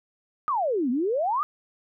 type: exponential two-way sweep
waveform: sine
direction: down then up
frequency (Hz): 1266 to 233.4 to 1266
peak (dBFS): -22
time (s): 0.48-1.43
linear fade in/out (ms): 0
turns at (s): 0.9
effects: none